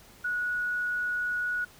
sine tone, 1462 Hz, F#6, 21 cents flat, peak -27 dBFS, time 0.24-1.65 s, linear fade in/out 10 ms, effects pink hiss -54 dBFS RMS until 1.79 s

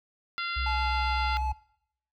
harmonic tone, 690 Hz, F5, 21 cents flat, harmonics 2 / 3 / 4 / 5 / 6 / 7, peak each -32 / -36 / -38 / -40 / -42 / -43 dBFS, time 0.38-1.37 s, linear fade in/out 0 ms
sine tone, 64.7 Hz, C2, 19 cents flat, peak -29 dBFS, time 0.56-1.53 s, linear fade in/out 10 ms
triangle tone with vibrato, 859 Hz, A5, 42 cents flat, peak -28 dBFS, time 0.66-1.52 s, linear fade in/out 5 ms, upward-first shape sine, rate 7.9 Hz, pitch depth 15 cents each way
effects noise-tail reverb RT60 0.7 s tail -22 dB re dry

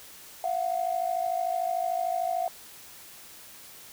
sine tone pair together, 681 / 734.4 Hz, F5 / F#5, -44 / -13 cents, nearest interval minor second, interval 131 cents, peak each -28 dBFS, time 0.44-2.48 s, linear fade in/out 2 ms, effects tanh soft clip ceiling -18 dBFS + white hiss -48 dBFS RMS until 3.92 s

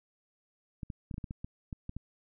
clicks, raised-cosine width 5 ms, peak -26 dBFS, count 11, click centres 0.832 / 0.902 / 1.112 / 1.142 / 1.181 / 1.242 / 1.309 / 1.445 / 1.728 / 1.894 / 1.966 s, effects none

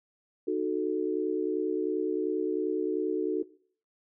sine chord, D# diminished, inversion none, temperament equal with one note detuned, 307.2 / 370 / 440 Hz, D#4 / F#4 / A4, -22 / 0 / 0 cents, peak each -32 / -29 / -31 dBFS, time 0.47-3.43 s, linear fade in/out 10 ms, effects noise-tail reverb RT60 0.5 s tail -18 dB re dry

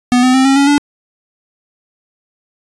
square tone with pitch steps, 246.9 / 254.7 / 262.8 / 271.1 / 279.7 / 288.6 Hz, B3 / C4 / C4 / C#4 / C#4 / D4, 0 / -46 / +8 / -38 / +16 / -30 cents, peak -8 dBFS, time 0.12-0.78 s, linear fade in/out 0 ms, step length 110 ms, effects resampled to 22050 Hz

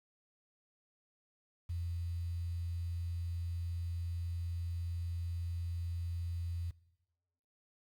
sine tone with quantisation, 85.6 Hz, F2, 34 cents flat, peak -35 dBFS, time 1.69-6.71 s, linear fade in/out 10 ms, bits 10, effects noise-tail reverb RT60 1.0 s tail -22 dB re dry + Opus 48 kbps

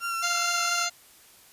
35% pulse tone with vibrato, 1367 Hz, F6, 37 cents flat, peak -26 dBFS, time 0-0.88 s, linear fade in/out 50 ms, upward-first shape sine, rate 4.4 Hz, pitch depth 21 cents each way
harmonic tone, 698.5 Hz, F5, in tune, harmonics 1 / 2 / 3 / 4 / 5 / 6 / 7 / 9 / 10, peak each -35 / -34 / -35 / -36 / -39 / -33 / -39 / -33 / -36 dBFS, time 0.22-0.9 s, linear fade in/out 20 ms
effects white hiss -54 dBFS RMS until 1.52 s + resampled to 32000 Hz

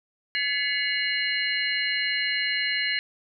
sine tone cluster, 1707 / 2014 / 2206 / 2863 / 4143 Hz, G#6 / B6 / C#7 / F7 / C8, +47 / +33 / -9 / +42 / -18 cents, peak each -30 dBFS, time 0.35-2.99 s, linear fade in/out 0 ms, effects none

